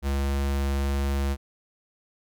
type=tone; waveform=square; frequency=69.3 Hz; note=C#2; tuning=in tune; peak=-24 dBFS; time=0.02-1.37 s; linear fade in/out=50 ms; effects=none